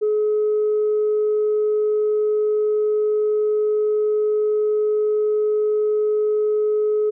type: tone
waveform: sine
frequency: 424.6 Hz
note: G#4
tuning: 38 cents sharp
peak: -15 dBFS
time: 0.01-7.11 s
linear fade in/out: 20 ms
effects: tanh soft clip ceiling -13 dBFS